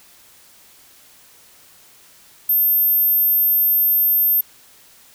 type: tone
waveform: sine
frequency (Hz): 13290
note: G#9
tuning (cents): 0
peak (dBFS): -13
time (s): 2.49-4.41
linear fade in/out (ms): 5
effects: white hiss -49 dBFS RMS until 5.14 s